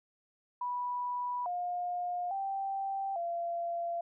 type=tone with pitch steps; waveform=sine; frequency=982 / 711 / 782 / 685 Hz; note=B5 / F5 / G5 / F5; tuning=-10 / +31 / -4 / -34 cents; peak=-32 dBFS; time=0.61-4.01 s; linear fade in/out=5 ms; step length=850 ms; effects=none